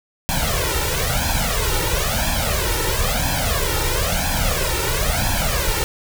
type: noise with flanger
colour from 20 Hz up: pink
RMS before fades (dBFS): -20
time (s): 0.29-5.84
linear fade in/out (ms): 0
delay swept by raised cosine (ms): 1.2 to 2.2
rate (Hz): 1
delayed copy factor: +0.95
effects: none